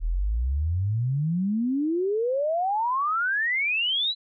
sine exponential sweep, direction up, 38 to 4049 Hz, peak -22 dBFS, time 0-4.15 s, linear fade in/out 50 ms, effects none

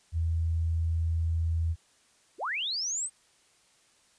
sine tone, 82.2 Hz, E2, 4 cents flat, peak -25 dBFS, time 0.12-1.76 s, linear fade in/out 50 ms
sine linear sweep, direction up, 253.2 to 8540 Hz, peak -29 dBFS, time 2.38-3.1 s, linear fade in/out 50 ms
effects white hiss -64 dBFS RMS until 4.18 s + resampled to 22050 Hz

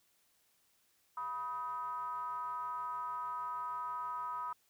triangle ring-modulated tone, 139.6 Hz, C#3, 13 cents sharp, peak -32 dBFS, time 1.17-4.53 s, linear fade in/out 5 ms, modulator 1120 Hz, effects white hiss -73 dBFS RMS until 4.69 s

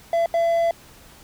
triangle tone bursts at uneven times, 673 Hz, E5, 36 cents sharp, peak -15 dBFS, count 2, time 0.13-0.26 / 0.34-0.71 s, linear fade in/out 2 ms, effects pink hiss -48 dBFS RMS until 1.23 s

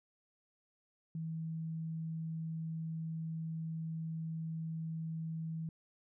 sine tone, 161.6 Hz, E3, 34 cents flat, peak -37 dBFS, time 1.15-5.69 s, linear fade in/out 2 ms, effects none

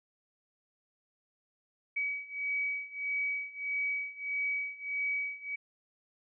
sine beating tone pair, 2271 / 2272.6 Hz, C#7 / C#7, +41 / +43 cents, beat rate 1.6 Hz, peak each -36 / -34 dBFS, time 1.96-5.56 s, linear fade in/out 10 ms, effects none

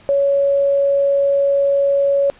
sine tone, 559 Hz, C#5, 14 cents sharp, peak -12 dBFS, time 0.09-2.3 s, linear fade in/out 0 ms, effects pink hiss -47 dBFS RMS until 2.39 s + resampled to 8000 Hz

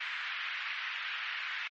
pink band-pass noise, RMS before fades -38 dBFS, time 0-1.68 s, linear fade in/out 10 ms, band 1500 to 2900 Hz, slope 24 dB/octave, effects MP3 32 kbps

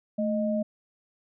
sine tone pair together, 218.9 / 619.1 Hz, A3 / D#5, -9 / -9 cents, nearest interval octave + tritone, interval 1800 cents, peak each -26 / -28 dBFS, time 0.18-0.63 s, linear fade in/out 10 ms, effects none

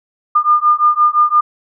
sine beating tone pair, 1206 / 1211.8 Hz, D6 / D#6, +46 / -46 cents, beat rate 5.8 Hz, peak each -12 dBFS, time 0.35-1.41 s, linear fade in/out 10 ms, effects none

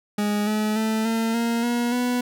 40% pulse tone with pitch steps, 207.7 / 213.7 / 219.8 / 226.1 / 232.6 / 239.3 / 246.1 Hz, G#3 / G#3 / A3 / A3 / A#3 / A#3 / B3, 0 / +50 / -2 / +47 / -4 / +46 / -6 cents, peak -20 dBFS, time 0.18-2.21 s, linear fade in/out 5 ms, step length 290 ms, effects none

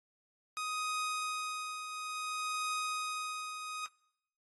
sawtooth tone with tremolo, 1251 Hz, D#6, 9 cents sharp, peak -29 dBFS, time 0.57-3.86 s, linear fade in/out 0 ms, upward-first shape triangle, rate 0.58 Hz, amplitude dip 60%, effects noise-tail reverb RT60 0.8 s tail -25 dB re dry + AAC 32 kbps

